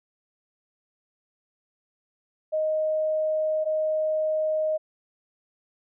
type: tone pair in turn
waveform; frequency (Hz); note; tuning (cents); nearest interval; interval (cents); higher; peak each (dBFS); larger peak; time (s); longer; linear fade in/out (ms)
sine; 623 / 623; D#5 / D#5; +2 / +2; unison; 0; neither; -22; neither; 2.52-3.65 / 3.65-4.78; neither; 20
effects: none